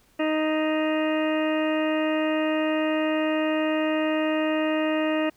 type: harmonic tone with a mistuned harmonic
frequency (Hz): 311.1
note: D#4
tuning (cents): 0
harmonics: 1 / 2 / 3 / 4 / 5 / 6 / 7 / 8 / 9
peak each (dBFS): -24 / -26 / -36 / -35 / -42 / -34 / -46 / -37 / -37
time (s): 0.19-5.3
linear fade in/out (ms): 10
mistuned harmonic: 7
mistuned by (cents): -81
effects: pink hiss -61 dBFS RMS until 5.36 s